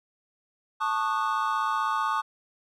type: chord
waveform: triangle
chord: D# half-diminished seventh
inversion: second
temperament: equal with one note detuned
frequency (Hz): 880 / 1108.7 / 1224.5 / 1480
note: A5 / C#6 / D#6 / F#6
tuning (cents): 0 / 0 / -28 / 0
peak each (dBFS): -28 / -27 / -27 / -33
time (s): 0.8-2.22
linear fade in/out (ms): 20
effects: none